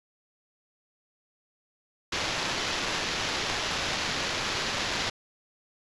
violet noise with sample-and-hold, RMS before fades -30 dBFS, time 2.12-5.1 s, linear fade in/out 5 ms, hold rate 8820 Hz, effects resampled to 22050 Hz

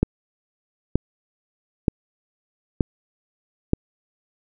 click train, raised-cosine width 3 ms, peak -4 dBFS, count 5, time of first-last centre 0.03-3.734 s, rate 1.08 Hz, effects none

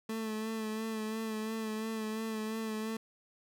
30% pulse tone with vibrato, 219.7 Hz, A3, 2 cents flat, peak -32 dBFS, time 0.09-2.97 s, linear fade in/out 5 ms, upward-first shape sine, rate 2.9 Hz, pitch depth 30 cents each way, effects none

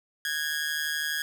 sawtooth tone with amplitude modulation, 1651 Hz, G#6, 11 cents flat, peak -21 dBFS, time 0.25-1.22 s, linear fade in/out 2 ms, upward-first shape sine, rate 152 Hz, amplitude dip 70%, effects 8-bit

